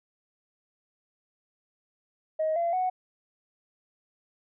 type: tone with pitch steps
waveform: sine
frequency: 629 / 682 / 739.4 Hz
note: D#5 / F5 / F#5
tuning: +19 / -41 / -1 cents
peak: -23 dBFS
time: 2.39-2.9 s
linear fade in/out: 10 ms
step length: 170 ms
effects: tanh soft clip ceiling -20 dBFS